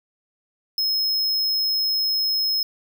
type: tone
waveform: square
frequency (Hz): 5160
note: E8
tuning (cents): -38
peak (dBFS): -20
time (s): 0.78-2.63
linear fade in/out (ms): 2
effects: none